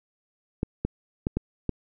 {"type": "clicks", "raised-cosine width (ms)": 3, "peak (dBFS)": -12, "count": 5, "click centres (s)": [0.631, 0.85, 1.269, 1.37, 1.693], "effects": []}